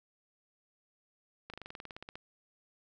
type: slowing click train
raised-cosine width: 0.3 ms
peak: -28 dBFS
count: 14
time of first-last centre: 1.5-2.155 s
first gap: 37 ms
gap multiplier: 1.05
effects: none